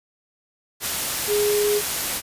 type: tone in noise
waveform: sine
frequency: 415.3 Hz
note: G#4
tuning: in tune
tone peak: -18 dBFS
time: 1.27-1.82 s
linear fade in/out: 50 ms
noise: white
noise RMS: -25 dBFS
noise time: 0.8-2.22 s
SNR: +4 dB
effects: resampled to 32000 Hz